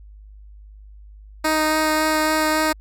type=tone with vibrato; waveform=10% pulse; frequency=311.1 Hz; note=D#4; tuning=in tune; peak=-9 dBFS; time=1.44-2.73 s; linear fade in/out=10 ms; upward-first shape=sine; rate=3.6 Hz; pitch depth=9 cents each way; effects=added 51 Hz sine -40 dBFS peak until 2.8 s